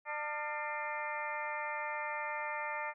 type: harmonic tone with a mistuned harmonic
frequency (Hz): 299.3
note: D4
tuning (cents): +33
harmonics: 2 / 3 / 4 / 5 / 6 / 7 / 8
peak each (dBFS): -44 / -40 / -45 / -46 / -43 / -43 / -47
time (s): 0.05-2.94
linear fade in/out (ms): 50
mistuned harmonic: 5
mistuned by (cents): -120
effects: none